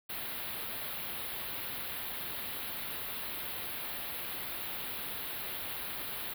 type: band-stop noise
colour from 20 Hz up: white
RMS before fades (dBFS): -39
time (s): 0.09-6.34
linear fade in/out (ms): 10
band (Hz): 4200 to 11000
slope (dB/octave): 48
effects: none